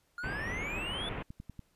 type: exponential sweep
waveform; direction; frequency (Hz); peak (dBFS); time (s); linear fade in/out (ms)
triangle; up; 1399 to 3523; -35; 0.18-1.09; 2
type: low-pass noise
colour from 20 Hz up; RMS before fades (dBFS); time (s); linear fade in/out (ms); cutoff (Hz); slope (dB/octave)
pink; -39; 0.23-1.23; 10; 2900; 48
type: click train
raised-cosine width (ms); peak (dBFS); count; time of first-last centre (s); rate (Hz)
5; -31; 8; 0.92-1.593; 10.4
effects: pink hiss -72 dBFS RMS until 1.75 s + resampled to 32000 Hz